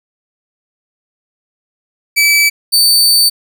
sawtooth tone pair in turn, 2304 / 4560 Hz, D7 / C#8, -34 / +48 cents, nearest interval octave, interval 1182 cents, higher second, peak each -4 dBFS, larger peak neither, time 2.16-2.5 / 2.72-3.3 s, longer second, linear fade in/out 20 ms, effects none

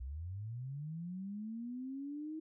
sine linear sweep, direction up, 59.2 to 319.2 Hz, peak -40 dBFS, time 0-2.4 s, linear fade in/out 10 ms, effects none

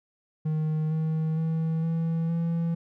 triangle tone with pitch steps, 155.7 / 158.51 / 161.38 / 164.29 / 167.26 Hz, D#3 / D#3 / E3 / E3 / E3, +2 / +32 / -36 / -6 / +26 cents, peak -22 dBFS, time 0.45-2.75 s, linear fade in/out 10 ms, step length 460 ms, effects none

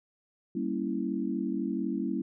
sine chord, G diminished seventh, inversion none, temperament equal, 196 / 233.1 / 277.2 / 329.6 Hz, G3 / Bb3 / Db4 / Fb4, 0 / 0 / 0 / 0 cents, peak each -34 dBFS, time 0.55-2.22 s, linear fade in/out 5 ms, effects none

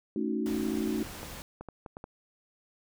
sine chord, D# half-diminished seventh, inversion second, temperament equal, 220 / 277.2 / 311.1 / 370 Hz, A3 / C#4 / D#4 / F#4, 0 / 0 / 0 / 0 cents, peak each -32 / -35 / -33 / -35 dBFS, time 0.16-1.03 s, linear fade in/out 2 ms
pink noise, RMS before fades -43 dBFS, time 0.46-1.42 s, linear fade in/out 0 ms
clicks, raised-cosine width 1 ms, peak -27 dBFS, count 6, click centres 1.231 / 1.61 / 1.687 / 1.862 / 1.969 / 2.041 s
effects none

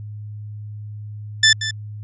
15% pulse tone with echo, 1760 Hz, A6, in tune, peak -3 dBFS, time 1.43-1.53 s, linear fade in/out 5 ms, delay 180 ms, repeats 1, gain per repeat -12 dB, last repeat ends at 1.71 s, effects added 105 Hz sine -30 dBFS peak until 2.03 s + resampled to 16000 Hz

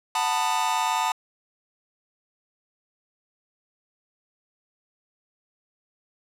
45% pulse chord, B dominant seventh, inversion second, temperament just, 740.8 / 889 / 987.8 / 1234.7 Hz, F#5 / A5 / B5 / D#6, +2 / +18 / 0 / -14 cents, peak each -30 / -25 / -28 / -31 dBFS, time 0.15-1.12 s, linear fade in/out 2 ms, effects low-pass 11000 Hz 12 dB/octave

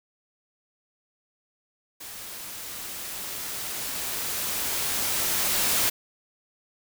white noise with level ramp, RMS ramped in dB -40 to -23 dBFS, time 2-5.9 s, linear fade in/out 10 ms, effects none

